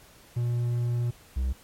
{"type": "tone pair in turn", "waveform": "triangle", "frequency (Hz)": [120.1, 64.49], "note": ["B2", "C2"], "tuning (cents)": [-48, -24], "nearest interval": "major seventh", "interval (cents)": 1076, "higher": "first", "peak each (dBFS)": -22, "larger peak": "neither", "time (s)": [[0.36, 1.11], [1.36, 1.53]], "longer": "first", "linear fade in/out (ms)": 10, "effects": ["pink hiss -54 dBFS RMS until 1.63 s", "MP3 64 kbps"]}